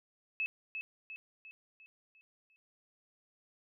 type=tone with echo; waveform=sine; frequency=2598 Hz; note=E7; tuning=26 cents flat; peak=-31 dBFS; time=0.4-0.46 s; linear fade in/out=0 ms; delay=350 ms; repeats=6; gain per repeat=-6 dB; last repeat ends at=2.56 s; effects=none